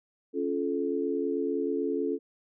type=chord; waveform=sine; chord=Db augmented; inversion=none; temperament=just; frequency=277.2 / 346.5 / 433.1 Hz; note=Db4 / F4 / A4; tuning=0 / -14 / -27 cents; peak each=-31 / -32 / -30 dBFS; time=0.33-2.19 s; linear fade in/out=50 ms; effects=none